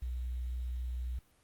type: tone with quantisation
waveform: sine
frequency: 61.7 Hz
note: B1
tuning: 1 cent flat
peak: -34 dBFS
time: 0.02-1.19 s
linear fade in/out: 5 ms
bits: 10
effects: pink hiss -68 dBFS RMS until 1.43 s + Opus 32 kbps